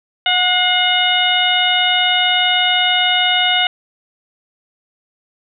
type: harmonic tone with a mistuned harmonic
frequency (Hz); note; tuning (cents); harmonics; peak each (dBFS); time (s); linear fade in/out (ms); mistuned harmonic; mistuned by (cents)
729; F#5; -26; 1 / 2 / 3 / 4 / 5; -19 / -21 / -19 / -16 / -19; 0.26-3.67; 2; 3; -52
effects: none